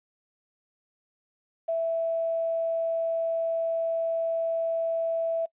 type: tone with quantisation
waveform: sine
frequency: 660 Hz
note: E5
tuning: 2 cents sharp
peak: -24 dBFS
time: 1.68-5.46 s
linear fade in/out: 10 ms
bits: 9
effects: noise-tail reverb RT60 0.1 s tail -25 dB re dry + resampled to 8000 Hz